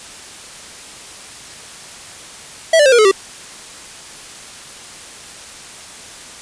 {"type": "tone with pitch steps", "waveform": "square", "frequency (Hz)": [652, 587.6, 529.6, 477.3, 430.2, 387.7], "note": ["E5", "D5", "C5", "A#4", "A4", "G4"], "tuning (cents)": [-19, 1, 21, 41, -39, -19], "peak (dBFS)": -8, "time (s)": [2.73, 3.114], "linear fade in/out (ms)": 5, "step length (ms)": 64, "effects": ["white hiss -35 dBFS RMS until 6.41 s", "resampled to 22050 Hz"]}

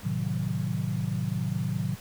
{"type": "chord", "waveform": "sine", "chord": "A diminished seventh", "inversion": "none", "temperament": "equal", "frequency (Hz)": [110, 130.81, 155.56, 185], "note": ["A2", "C3", "Eb3", "Gb3"], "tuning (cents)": [0, 0, 0, 0], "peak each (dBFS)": -32, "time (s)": [0.03, 1.96], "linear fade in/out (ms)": 20, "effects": ["pink hiss -47 dBFS RMS until 2 s"]}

